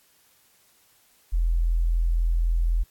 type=tone; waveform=sine; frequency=41.94 Hz; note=E1; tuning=31 cents sharp; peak=-19 dBFS; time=1.32-2.84 s; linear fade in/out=20 ms; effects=white hiss -61 dBFS RMS until 2.9 s + AAC 64 kbps